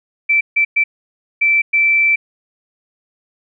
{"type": "tone bursts at uneven times", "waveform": "sine", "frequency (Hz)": 2331, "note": "D7", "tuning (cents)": -14, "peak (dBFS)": -10, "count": 5, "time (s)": [[0.29, 0.41], [0.56, 0.65], [0.76, 0.84], [1.41, 1.62], [1.73, 2.16]], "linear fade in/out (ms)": 10, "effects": []}